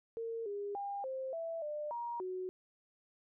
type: tone with pitch steps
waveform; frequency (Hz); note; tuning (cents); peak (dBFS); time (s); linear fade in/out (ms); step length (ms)
sine; 457.1 / 406.2 / 803 / 526 / 661 / 598 / 946 / 369.8; A#4 / G#4 / G5 / C5 / E5 / D5 / A#5 / F#4; -34 / -38 / +41 / +9 / +5 / +31 / +25 / -1; -37; 0.17-2.49; 0; 290
effects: none